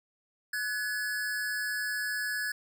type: tone pair together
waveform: square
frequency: 1490.6 / 1700 Hz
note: F#6 / G#6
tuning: +12 / +40 cents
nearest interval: major second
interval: 228 cents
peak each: -38 / -32 dBFS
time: 0.53-2.52 s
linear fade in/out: 5 ms
effects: none